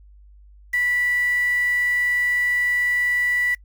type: tone with quantisation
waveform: sine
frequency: 1961 Hz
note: B6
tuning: 13 cents flat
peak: -18 dBFS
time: 0.73-3.55 s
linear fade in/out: 10 ms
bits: 6
effects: noise-tail reverb RT60 0.1 s tail -25 dB re dry + added 50 Hz sine -45 dBFS peak until 3.64 s